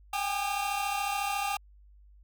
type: tone cluster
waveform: 45% pulse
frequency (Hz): 785 / 819 / 1214 / 2735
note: G5 / G#5 / D#6 / F7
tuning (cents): +2 / -24 / -43 / -37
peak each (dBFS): -34 / -33 / -36 / -38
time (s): 0.13-1.57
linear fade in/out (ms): 5
effects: added 50 Hz sine -53 dBFS peak until 2.23 s